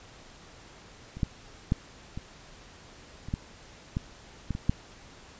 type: clicks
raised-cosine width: 5 ms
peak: -27 / -13 / -11 / -23 / -27 / -16 / -16 / -17 / -21 / -10 dBFS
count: 10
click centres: 1.17 / 1.232 / 1.721 / 2.175 / 3.286 / 3.339 / 3.969 / 4.507 / 4.551 / 4.695 s
effects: pink hiss -51 dBFS RMS until 5.39 s + resampled to 16000 Hz